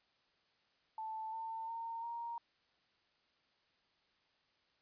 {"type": "tone with pitch steps", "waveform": "sine", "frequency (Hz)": [880, 898, 916.3, 935], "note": ["A5", "A5", "A#5", "A#5"], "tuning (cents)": [0, 35, -30, 5], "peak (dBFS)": -40, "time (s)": [0.98, 2.38], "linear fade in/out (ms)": 2, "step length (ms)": 350, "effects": ["white hiss -75 dBFS RMS until 4.81 s", "resampled to 11025 Hz"]}